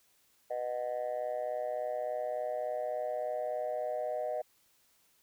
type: chord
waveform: sine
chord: B major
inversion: none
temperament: just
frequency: 493.9 / 617.4 / 740.8 Hz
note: B4 / D#5 / F#5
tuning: 0 / -14 / +2 cents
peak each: -38 / -33 / -38 dBFS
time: 0.5-4.42 s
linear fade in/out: 10 ms
effects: tanh soft clip ceiling -27 dBFS + white hiss -69 dBFS RMS until 5.22 s